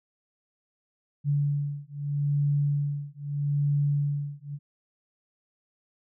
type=beating tone pair; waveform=sine; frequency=143.6 / 144.39 Hz; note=D3 / D3; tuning=-39 / -29 cents; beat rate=0.79 Hz; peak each=-27 / -27 dBFS; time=1.24-4.59 s; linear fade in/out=50 ms; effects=none